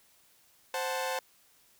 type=chord; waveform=sawtooth; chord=F# diminished; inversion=second; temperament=equal; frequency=523.3 / 740 / 880 Hz; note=C5 / F#5 / A5; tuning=0 / 0 / 0 cents; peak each=-30 / -34 / -32 dBFS; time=0.74-1.19 s; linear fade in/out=2 ms; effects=white hiss -64 dBFS RMS until 1.79 s